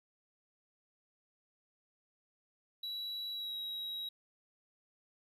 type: tone with pitch glide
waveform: triangle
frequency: 3915 to 3843 Hz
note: B7 to B7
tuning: -16 to -48 cents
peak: -37 dBFS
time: 2.83-4.09 s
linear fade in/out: 5 ms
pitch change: -32 cents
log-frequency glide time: 3.31-3.57 s
effects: 13-bit